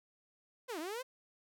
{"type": "linear two-way sweep", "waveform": "sawtooth", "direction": "down then up", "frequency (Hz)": [534, 293.7, 534], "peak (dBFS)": -35, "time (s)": [0.68, 1.03], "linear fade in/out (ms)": 20, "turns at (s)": 0.79, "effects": []}